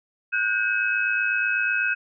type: tone cluster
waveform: sine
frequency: 1461 / 1569 / 2558 Hz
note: F#6 / G6 / D#7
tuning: -22 / +1 / +47 cents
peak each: -25 dBFS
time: 0.32-1.95 s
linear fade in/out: 20 ms
effects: none